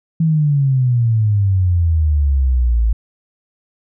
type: exponential sweep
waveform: sine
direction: down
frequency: 164.81 to 54 Hz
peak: -11 dBFS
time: 0.2-2.93 s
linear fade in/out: 5 ms
effects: none